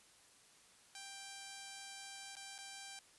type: tone with dropouts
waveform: 5% pulse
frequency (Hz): 787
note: G5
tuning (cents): +7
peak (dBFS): -37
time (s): 0.95-2.99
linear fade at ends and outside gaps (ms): 1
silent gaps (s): 2.354-2.367 / 2.58-2.587
effects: white hiss -65 dBFS RMS until 3.18 s + resampled to 24000 Hz